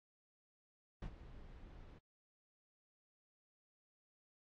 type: noise with ADSR envelope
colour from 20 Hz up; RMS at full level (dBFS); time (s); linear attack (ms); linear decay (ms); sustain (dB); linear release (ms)
brown; -41; 1.02-1.99; 4; 71; -14; 12
effects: low-pass 4000 Hz 12 dB/octave + AAC 48 kbps